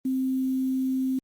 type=tone with quantisation; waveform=sine; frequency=261.6 Hz; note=C4; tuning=in tune; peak=-23 dBFS; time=0.05-1.19 s; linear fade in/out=5 ms; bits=8; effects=Opus 32 kbps